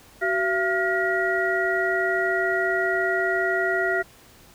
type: tone cluster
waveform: sine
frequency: 377.7 / 677 / 1417 / 1911 Hz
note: F#4 / E5 / F6 / A#6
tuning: +36 / +46 / +25 / +43 cents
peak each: -26 dBFS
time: 0.21-4.03 s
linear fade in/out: 20 ms
effects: pink hiss -51 dBFS RMS until 4.54 s